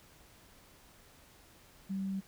sine tone, 193.3 Hz, G3, 24 cents flat, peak -33 dBFS, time 1.89-2.21 s, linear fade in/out 20 ms, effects pink hiss -60 dBFS RMS until 2.27 s

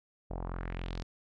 sawtooth tone with low-pass filter sweep, 43.65 Hz, F1, in tune, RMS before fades -38 dBFS, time 0.3-1.03 s, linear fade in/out 10 ms, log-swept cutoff 660 to 5300 Hz, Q 2.4, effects none

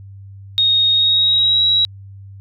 sine tone with pitch glide, 3729 to 3869 Hz, A#7 to B7, 0 to -36 cents, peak -11 dBFS, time 0.58-1.85 s, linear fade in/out 0 ms, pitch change +64 cents, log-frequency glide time 0.92-1.63 s, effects added 98 Hz sine -34 dBFS peak until 2.4 s

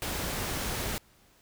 pink noise, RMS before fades -33 dBFS, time 0.02-0.98 s, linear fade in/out 0 ms, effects pink hiss -62 dBFS RMS until 1.41 s

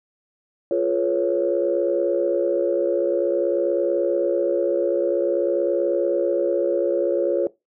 sine chord, C# dominant seventh, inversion first, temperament equal with one note detuned, 349.2 / 425 / 493.9 / 554.4 Hz, E#4 / G#4 / B4 / C#5, 0 / +40 / 0 / 0 cents, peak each -22 / -25 / -26 / -21 dBFS, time 0.71-7.47 s, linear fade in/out 2 ms, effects noise-tail reverb RT60 0.2 s tail -19 dB re dry + tanh soft clip ceiling -8 dBFS

